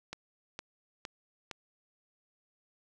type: click train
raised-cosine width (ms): 0.2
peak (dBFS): -22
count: 4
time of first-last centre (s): 0.13-1.512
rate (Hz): 2.17
effects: none